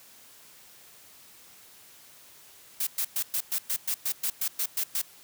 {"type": "noise bursts", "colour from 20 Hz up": "blue", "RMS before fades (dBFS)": -28, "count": 13, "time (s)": [2.8, 5.017], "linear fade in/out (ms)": 5, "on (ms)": 69, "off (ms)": 110, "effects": ["white hiss -53 dBFS RMS until 5.23 s", "high-pass 60 Hz 12 dB/octave"]}